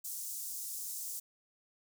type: high-pass noise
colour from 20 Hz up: pink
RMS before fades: -41 dBFS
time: 0.04-1.2 s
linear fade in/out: 10 ms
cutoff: 6600 Hz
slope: 24 dB/octave
effects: none